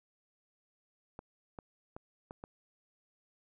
clicks, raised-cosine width 1 ms, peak -30 dBFS, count 5, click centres 1.191 / 1.588 / 1.965 / 2.309 / 2.439 s, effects none

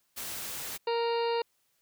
white noise, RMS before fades -38 dBFS, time 0.16-0.78 s, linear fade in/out 20 ms
harmonic tone, 466.2 Hz, A#4, in tune, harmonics 1 / 2 / 3 / 4 / 5 / 6 / 8 / 9 / 10, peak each -28 / -32 / -45 / -46 / -47 / -41 / -47 / -44 / -47 dBFS, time 0.87-1.42 s, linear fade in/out 5 ms
effects white hiss -73 dBFS RMS until 1.81 s

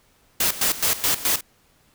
white noise with tremolo, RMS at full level -20 dBFS, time 0.4-1.41 s, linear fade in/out 5 ms, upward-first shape square, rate 4.7 Hz, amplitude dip 80%, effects pink hiss -60 dBFS RMS until 1.94 s

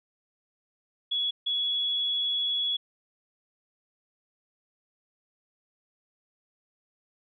sine tone bursts at uneven times, 3372 Hz, G#7, 26 cents sharp, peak -25 dBFS, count 2, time 1.11-1.31 / 1.46-2.77 s, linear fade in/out 10 ms, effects none

